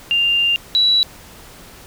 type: tone pair in turn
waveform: sine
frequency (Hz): 2794 / 3924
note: F7 / B7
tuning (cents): 0 / -12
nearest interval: tritone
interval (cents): 588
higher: second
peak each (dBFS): -13 / -11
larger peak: second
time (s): 0.11-0.56 / 0.75-1.03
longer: first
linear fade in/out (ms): 0
effects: pink hiss -41 dBFS RMS until 1.86 s